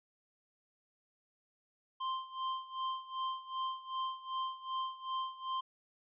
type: tone with tremolo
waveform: square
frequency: 1046.5 Hz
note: C6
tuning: in tune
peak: -34 dBFS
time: 2-5.61 s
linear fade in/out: 10 ms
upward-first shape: sine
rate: 2.6 Hz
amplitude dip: 85%
effects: resampled to 8000 Hz